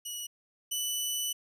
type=tone pair in turn; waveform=15% pulse; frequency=2929 / 2977 Hz; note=F#7 / F#7; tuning=-18 / +10 cents; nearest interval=unison; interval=28 cents; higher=second; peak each=-29 / -23 dBFS; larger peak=second; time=0.05-0.27 / 0.71-1.33 s; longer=second; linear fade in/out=10 ms; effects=none